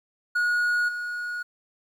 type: tone with level steps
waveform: triangle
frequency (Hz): 1449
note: F#6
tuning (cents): -37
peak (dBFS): -19 / -27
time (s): 0.35-1.43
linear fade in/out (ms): 10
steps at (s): 0.88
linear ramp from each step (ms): 10
effects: 10-bit